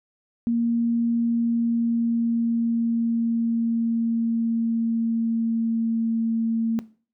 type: tone with pitch glide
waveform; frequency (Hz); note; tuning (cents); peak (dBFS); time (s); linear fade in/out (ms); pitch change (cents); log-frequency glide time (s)
sine; 233.5 to 227; A#3 to A#3; +3 to -46; -19; 0.47-6.79; 0; -49; 1.14-6.31
effects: noise-tail reverb RT60 0.4 s tail -18 dB re dry